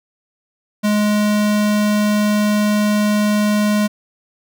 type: tone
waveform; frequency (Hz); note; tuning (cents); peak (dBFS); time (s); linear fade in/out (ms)
square; 209.3; G#3; +14; -14; 0.83-3.88; 20
effects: none